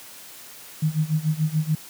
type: tone with tremolo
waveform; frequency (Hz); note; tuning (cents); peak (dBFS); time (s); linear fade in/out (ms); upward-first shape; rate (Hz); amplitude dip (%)
sine; 155.56; D#3; 0; -16; 0.82-1.75; 5; sine; 6.9; 90
effects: white hiss -43 dBFS RMS until 1.89 s + high-pass 100 Hz 12 dB/octave